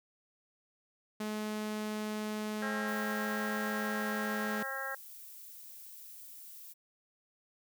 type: tone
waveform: sawtooth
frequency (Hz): 213.3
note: G#3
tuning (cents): +46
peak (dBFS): -31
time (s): 1.2-4.63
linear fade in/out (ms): 5
type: harmonic tone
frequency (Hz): 268.9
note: C4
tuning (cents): +47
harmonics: 2 / 3 / 4 / 5 / 6 / 7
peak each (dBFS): -44 / -45 / -48 / -43 / -39 / -44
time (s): 2.62-4.95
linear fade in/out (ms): 5
type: noise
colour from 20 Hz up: violet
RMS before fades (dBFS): -50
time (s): 2.87-6.74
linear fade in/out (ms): 20
effects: none